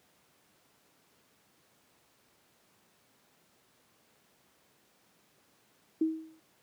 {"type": "tone with exponential decay", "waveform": "sine", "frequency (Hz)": 319.2, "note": "D#4", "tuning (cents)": 44, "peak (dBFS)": -22, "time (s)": [6.01, 6.4], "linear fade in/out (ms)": 5, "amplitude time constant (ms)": 84, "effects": ["pink hiss -67 dBFS RMS until 6.62 s", "high-pass 150 Hz 12 dB/octave"]}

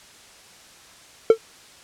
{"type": "tone with exponential decay", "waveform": "triangle", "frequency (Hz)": 449, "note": "A4", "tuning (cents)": 35, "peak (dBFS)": -3, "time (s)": [1.3, 1.38], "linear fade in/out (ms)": 2, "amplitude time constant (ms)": 16, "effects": ["white hiss -48 dBFS RMS until 1.83 s", "low-pass 8000 Hz 12 dB/octave"]}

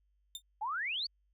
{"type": "tone with exponential decay", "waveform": "sawtooth", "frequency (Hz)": 3612, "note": "A7", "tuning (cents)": 45, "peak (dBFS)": -33, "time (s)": [0.35, 0.42], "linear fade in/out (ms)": 2, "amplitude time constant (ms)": 15}
{"type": "exponential sweep", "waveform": "sine", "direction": "up", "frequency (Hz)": [803, 4699], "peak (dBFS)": -33, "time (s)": [0.61, 1.07], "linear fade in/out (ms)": 10}
{"effects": ["added 50 Hz sine -70 dBFS peak until 1.33 s"]}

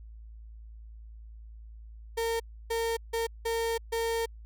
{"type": "tone bursts at uneven times", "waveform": "35% pulse", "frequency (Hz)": 458.1, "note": "A#4", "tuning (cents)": -30, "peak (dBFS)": -26, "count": 5, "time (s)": [[2.17, 2.4], [2.7, 2.97], [3.13, 3.27], [3.45, 3.78], [3.92, 4.26]], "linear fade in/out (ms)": 10, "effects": ["added 55 Hz sine -44 dBFS peak until 4.45 s"]}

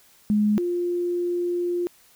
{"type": "tone pair in turn", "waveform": "sine", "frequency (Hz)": [209.8, 351], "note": ["G#3", "F4"], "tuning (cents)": [18, 9], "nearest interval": "major sixth", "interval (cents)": 891, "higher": "second", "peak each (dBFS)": [-17, -22], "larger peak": "first", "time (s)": [[0.3, 0.58], [0.58, 1.87]], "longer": "second", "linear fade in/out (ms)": 0, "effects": ["white hiss -56 dBFS RMS until 2.15 s"]}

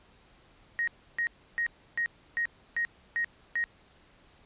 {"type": "tone bursts", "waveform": "sine", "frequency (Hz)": 1876, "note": "A#6", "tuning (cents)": 11, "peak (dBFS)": -26, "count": 8, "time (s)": [0.79, 3.64], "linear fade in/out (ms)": 0, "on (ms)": 85, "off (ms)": 310, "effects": ["pink hiss -60 dBFS RMS until 4.45 s", "resampled to 8000 Hz"]}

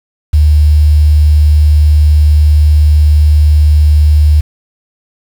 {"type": "tone with quantisation", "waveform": "sine", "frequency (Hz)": 75.3, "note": "D2", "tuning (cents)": 44, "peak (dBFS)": -3, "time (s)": [0.33, 4.41], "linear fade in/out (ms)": 10, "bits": 5, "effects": []}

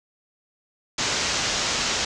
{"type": "low-pass noise", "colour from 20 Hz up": "white", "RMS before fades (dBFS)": -25, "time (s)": [0.98, 2.05], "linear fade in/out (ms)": 5, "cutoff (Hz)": 6900, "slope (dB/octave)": 48, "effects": []}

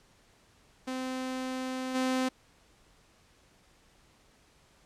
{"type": "tone with level steps", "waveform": "sawtooth", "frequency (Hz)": 258.3, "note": "C4", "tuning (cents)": -22, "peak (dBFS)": [-29, -23], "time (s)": [0.87, 2.29], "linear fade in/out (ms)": 10, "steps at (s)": 1.94, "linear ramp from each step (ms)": 20, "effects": ["pink hiss -63 dBFS RMS until 4.85 s", "low-pass 9000 Hz 12 dB/octave"]}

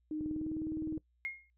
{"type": "tone with pitch glide", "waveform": "sine", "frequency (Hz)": [307.5, 313.6], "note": ["D#4", "D#4"], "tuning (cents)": [-20, 14], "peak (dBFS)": -34, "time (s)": [0.11, 0.98], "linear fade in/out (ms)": 2, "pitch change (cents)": 34, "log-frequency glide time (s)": [0.28, 0.48]}
{"type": "click train", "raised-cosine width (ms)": 3, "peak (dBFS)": -31, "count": 16, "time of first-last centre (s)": [0.21, 0.975], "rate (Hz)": 19.6}
{"type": "tone with exponential decay", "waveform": "sine", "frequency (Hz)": 2143, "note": "C7", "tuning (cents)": 41, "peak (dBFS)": -32, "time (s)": [1.25, 1.5], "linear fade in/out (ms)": 0, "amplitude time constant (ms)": 53}
{"effects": ["noise-tail reverb RT60 0.1 s tail -22 dB re dry", "added 60 Hz sine -70 dBFS peak until 1.57 s"]}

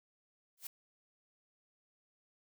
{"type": "noise with exponential growth", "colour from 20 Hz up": "blue", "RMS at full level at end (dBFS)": -37, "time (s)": [0.57, 0.67], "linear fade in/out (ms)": 5, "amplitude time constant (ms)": 20, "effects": []}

